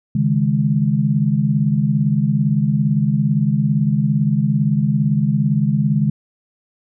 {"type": "chord", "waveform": "sine", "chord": "C# suspended second", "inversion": "none", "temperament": "equal with one note detuned", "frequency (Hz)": [137.87, 155.56, 207.7], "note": ["C#3", "D#3", "G#3"], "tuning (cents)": [-9, 0, 0], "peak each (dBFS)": -18, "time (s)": [0.15, 6.1], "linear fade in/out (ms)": 5, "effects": []}